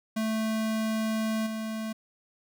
square tone with level steps, 220 Hz, A3, in tune, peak -27 / -32 dBFS, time 0.16-1.93 s, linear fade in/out 10 ms, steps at 1.46 s, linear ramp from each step 10 ms, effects none

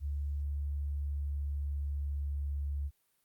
sine tone with pitch glide, 71.8 to 71.18 Hz, D2 to C#2, -39 to +46 cents, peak -32 dBFS, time 0-2.91 s, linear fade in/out 50 ms, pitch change -15 cents, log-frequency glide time 0.54-2.55 s, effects white hiss -75 dBFS RMS until 3.24 s + Opus 48 kbps

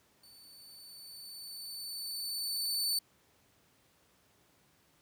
sawtooth tone with level ramp, 4511 Hz, C#8, 29 cents sharp, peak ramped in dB -53 to -26 dBFS, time 0.23-2.99 s, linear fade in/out 5 ms, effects pink hiss -68 dBFS RMS until 5.01 s + high-pass 80 Hz 12 dB/octave

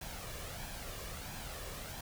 pink noise with flanger, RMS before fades -44 dBFS, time 0.01-2.01 s, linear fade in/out 5 ms, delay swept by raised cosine 1.2 to 1.77 ms, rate 1.5 Hz, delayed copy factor +0.5, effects none

